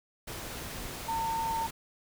sine tone in noise, 906 Hz, A#5, 50 cents flat, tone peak -29 dBFS, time 1.08-1.67 s, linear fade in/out 10 ms, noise pink, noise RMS -40 dBFS, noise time 0.27-1.71 s, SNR +8 dB, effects none

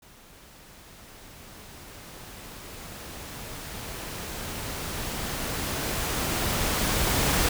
pink noise with level ramp, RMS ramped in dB -52 to -23 dBFS, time 0.02-7.49 s, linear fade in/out 5 ms, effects none

